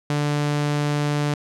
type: tone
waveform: sawtooth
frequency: 146.83 Hz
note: D3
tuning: in tune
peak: -16 dBFS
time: 0.1-1.34 s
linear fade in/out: 2 ms
effects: low-pass 8000 Hz 12 dB/octave